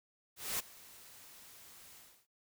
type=noise with ADSR envelope; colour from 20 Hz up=white; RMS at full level=-35 dBFS; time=0.36-2.27 s; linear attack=230 ms; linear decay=18 ms; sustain=-21 dB; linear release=320 ms; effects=noise-tail reverb RT60 0.1 s tail -19 dB re dry